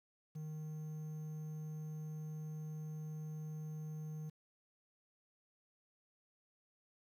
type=tone with quantisation; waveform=triangle; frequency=154.6 Hz; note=D#3; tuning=11 cents flat; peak=-40 dBFS; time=0.35-4.3 s; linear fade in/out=10 ms; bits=11; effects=none